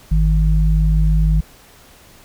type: tone pair together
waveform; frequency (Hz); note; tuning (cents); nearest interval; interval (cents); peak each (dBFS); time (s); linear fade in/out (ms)
sine; 51.02 / 157; G#1 / D#3; -30 / +16; octave + perfect fifth; 1946; -12 / -17; 0.11-1.41; 10
effects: pink hiss -46 dBFS RMS until 2.24 s